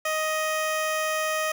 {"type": "tone", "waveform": "15% pulse", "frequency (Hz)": 625, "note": "D#5", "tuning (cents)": 8, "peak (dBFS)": -18, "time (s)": [0.05, 1.52], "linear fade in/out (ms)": 5, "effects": ["8-bit"]}